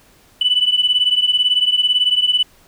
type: beating tone pair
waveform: sine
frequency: 2975 / 2993 Hz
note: F#7 / F#7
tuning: +9 / +19 cents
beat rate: 18 Hz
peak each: -14 / -16 dBFS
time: 0.41-2.43 s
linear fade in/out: 5 ms
effects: tanh soft clip ceiling -6 dBFS + pink hiss -51 dBFS RMS until 2.67 s